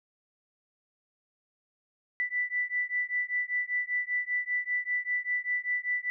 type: beating tone pair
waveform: sine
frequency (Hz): 1975.5 / 1980.6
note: B6 / B6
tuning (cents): 0 / +4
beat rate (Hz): 5.1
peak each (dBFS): -31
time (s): 2.2-6.1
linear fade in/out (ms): 0
effects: none